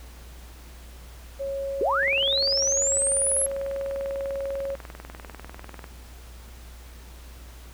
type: tone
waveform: sine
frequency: 550 Hz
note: C#5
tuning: 14 cents flat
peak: -27 dBFS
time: 1.39-4.76 s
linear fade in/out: 20 ms
type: linear sweep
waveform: sine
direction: up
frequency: 341.7 to 11150 Hz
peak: -21 dBFS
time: 1.81-3.46 s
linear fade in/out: 2 ms
type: click train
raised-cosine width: 0.5 ms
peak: -24 dBFS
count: 78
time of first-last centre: 2.03-5.842 s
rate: 20.2 Hz
effects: added 60 Hz sine -42 dBFS peak until 7.73 s + pink hiss -50 dBFS RMS until 7.73 s